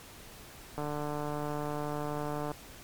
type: click train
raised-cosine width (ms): 1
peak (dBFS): -22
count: 258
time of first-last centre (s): 0.78-2.516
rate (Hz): 148
effects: pink hiss -50 dBFS RMS until 2.83 s + MP3 96 kbps